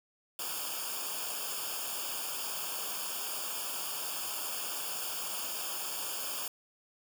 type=noise with comb filter; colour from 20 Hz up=white; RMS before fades=-37 dBFS; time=0.39-6.48 s; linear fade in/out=2 ms; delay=0.5 ms; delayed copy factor=-1; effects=none